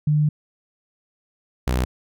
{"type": "tone pair in turn", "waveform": ["sine", "sawtooth"], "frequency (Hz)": [150.1, 62.91], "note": ["D3", "B1"], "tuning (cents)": [38, 33], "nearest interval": "octave + minor third", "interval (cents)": 1505, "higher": "first", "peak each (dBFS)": -15, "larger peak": "neither", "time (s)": [[0.07, 0.29], [1.67, 1.85]], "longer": "first", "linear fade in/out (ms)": 5, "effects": []}